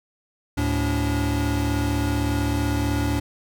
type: tone cluster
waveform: square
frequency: 74.6 / 110.4 / 287.7 Hz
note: D2 / A2 / D4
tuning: +28 / +6 / -36 cents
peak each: -26 dBFS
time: 0.57-3.2 s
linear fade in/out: 10 ms
effects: none